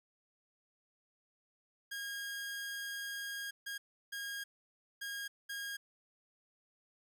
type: tone bursts at uneven times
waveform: sawtooth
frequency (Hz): 1629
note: G#6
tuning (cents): -34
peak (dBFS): -36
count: 5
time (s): 1.91-3.51 / 3.66-3.78 / 4.12-4.44 / 5.01-5.28 / 5.49-5.77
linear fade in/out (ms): 10
effects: none